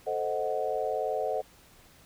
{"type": "chord", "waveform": "sine", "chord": "A diminished seventh", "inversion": "none", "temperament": "equal", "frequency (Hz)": [440, 523.3, 622.3, 740], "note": ["A4", "C5", "Eb5", "Gb5"], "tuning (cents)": [0, 0, 0, 0], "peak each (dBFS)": -33, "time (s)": [0.06, 1.42], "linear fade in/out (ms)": 20, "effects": ["pink hiss -57 dBFS RMS until 2.05 s"]}